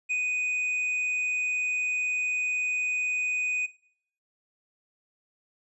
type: tone with tanh clipping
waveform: sine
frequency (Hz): 2489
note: D#7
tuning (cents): 0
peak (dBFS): -26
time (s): 0.09-3.67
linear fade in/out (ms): 20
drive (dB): 5
effects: noise-tail reverb RT60 0.6 s tail -19 dB re dry + resampled to 24000 Hz